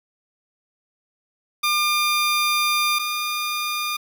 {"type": "tone pair in turn", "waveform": "15% pulse", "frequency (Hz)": [1200, 1209], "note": ["D6", "D6"], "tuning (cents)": [37, 50], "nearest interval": "unison", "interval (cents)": 13, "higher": "second", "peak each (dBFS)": [-12, -17], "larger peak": "first", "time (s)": [[1.63, 2.99], [2.99, 3.97]], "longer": "first", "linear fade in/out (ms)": 10, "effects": ["8-bit"]}